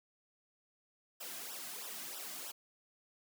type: noise with flanger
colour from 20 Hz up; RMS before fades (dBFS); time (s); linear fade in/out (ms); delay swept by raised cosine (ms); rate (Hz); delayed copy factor
white; -45; 1.2-2.52; 10; 0.45 to 2.25; 3.1; -0.95
effects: high-pass 200 Hz 12 dB/octave